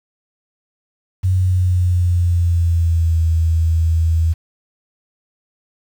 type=tone with pitch glide; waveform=sine; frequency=92.8 to 81.73 Hz; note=F#2 to E2; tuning=+6 to -14 cents; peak=-12 dBFS; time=1.23-4.34 s; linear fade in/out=20 ms; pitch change=-220 cents; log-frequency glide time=1.33-3.2 s; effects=7-bit